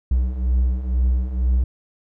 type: beating tone pair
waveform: triangle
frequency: 61 / 63.1 Hz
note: B1 / B1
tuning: -21 / +38 cents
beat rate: 2.1 Hz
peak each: -21 / -16 dBFS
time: 0.11-1.64 s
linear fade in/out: 5 ms
effects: none